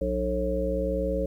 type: harmonic tone with a mistuned harmonic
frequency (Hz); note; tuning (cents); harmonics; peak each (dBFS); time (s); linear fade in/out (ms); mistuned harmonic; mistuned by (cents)
60.4; B1; -38; 1 / 3 / 5 / 7 / 9; -30 / -33 / -34 / -32 / -28; 0.01-1.26; 5; 7; +79
effects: 10-bit